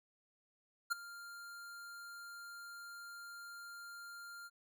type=tone with ADSR envelope; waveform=square; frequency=1396.9 Hz; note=F6; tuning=in tune; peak=-31 dBFS; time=0.9-4.5 s; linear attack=20 ms; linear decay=14 ms; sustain=-18 dB; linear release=38 ms; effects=none